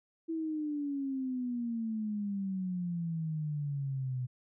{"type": "exponential sweep", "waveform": "sine", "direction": "down", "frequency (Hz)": [329.6, 124.5], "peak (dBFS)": -32, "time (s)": [0.28, 4.27], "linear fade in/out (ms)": 20, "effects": []}